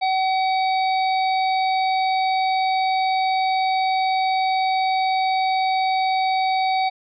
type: harmonic tone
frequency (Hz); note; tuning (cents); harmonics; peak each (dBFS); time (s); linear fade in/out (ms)
758; F#5; +42; 1 / 3 / 5 / 6; -18 / -28 / -32 / -34; 0.01-6.9; 20
effects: none